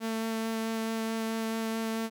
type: tone with vibrato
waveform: sawtooth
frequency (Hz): 223.9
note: A3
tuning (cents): +30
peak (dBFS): -26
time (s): 0-2.1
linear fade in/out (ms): 50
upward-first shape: sine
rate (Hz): 4.6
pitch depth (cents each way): 9
effects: none